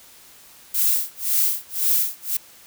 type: noise with tremolo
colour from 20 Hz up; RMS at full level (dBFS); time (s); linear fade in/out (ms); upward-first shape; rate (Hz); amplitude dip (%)
violet; -18; 0.74-2.37; 5; sine; 1.9; 100
effects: white hiss -48 dBFS RMS until 2.66 s